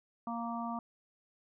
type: harmonic tone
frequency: 233.1 Hz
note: A#3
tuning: in tune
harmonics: 1 / 3 / 4 / 5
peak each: -38 / -41 / -42 / -42 dBFS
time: 0.27-0.79 s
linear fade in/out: 2 ms
effects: none